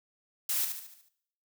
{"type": "noise with echo", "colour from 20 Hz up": "blue", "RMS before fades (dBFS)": -30, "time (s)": [0.49, 0.65], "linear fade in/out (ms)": 5, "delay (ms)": 73, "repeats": 6, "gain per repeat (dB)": -6, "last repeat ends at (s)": 1.088, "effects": ["noise-tail reverb RT60 0.7 s tail -18 dB re dry"]}